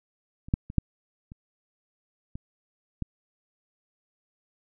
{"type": "clicks", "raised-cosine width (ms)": 5, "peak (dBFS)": [-30, -9, -25, -8, -30, -24, -17], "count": 7, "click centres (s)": [0.485, 0.539, 0.701, 0.783, 1.319, 2.355, 3.023], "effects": []}